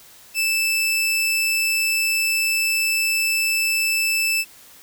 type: tone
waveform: sawtooth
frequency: 2637 Hz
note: E7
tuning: in tune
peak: -15 dBFS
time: 0.34-4.45 s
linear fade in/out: 50 ms
effects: white hiss -47 dBFS RMS until 4.82 s